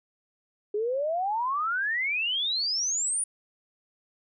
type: exponential sweep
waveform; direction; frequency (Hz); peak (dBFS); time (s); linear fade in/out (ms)
sine; up; 404.9 to 9760; -25; 0.74-3.24; 5
effects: none